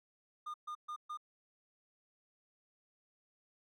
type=tone bursts; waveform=triangle; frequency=1215 Hz; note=D#6; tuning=42 cents flat; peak=-38 dBFS; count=4; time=0.46-1.174 s; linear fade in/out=10 ms; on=81 ms; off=130 ms; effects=none